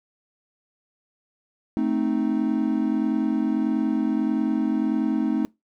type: chord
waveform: triangle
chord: A diminished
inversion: none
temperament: equal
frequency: 220 / 261.6 / 311.1 Hz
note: A3 / C4 / Eb4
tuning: 0 / 0 / 0 cents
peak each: -23 dBFS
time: 1.77-5.45 s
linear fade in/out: 0 ms
effects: noise-tail reverb RT60 0.2 s tail -24 dB re dry